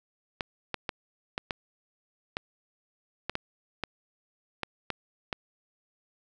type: clicks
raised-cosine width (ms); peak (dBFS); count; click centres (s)
0.3; -14; 12; 0.408 / 0.743 / 0.892 / 1.379 / 1.508 / 2.369 / 3.296 / 3.354 / 3.837 / 4.633 / 4.903 / 5.328
effects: none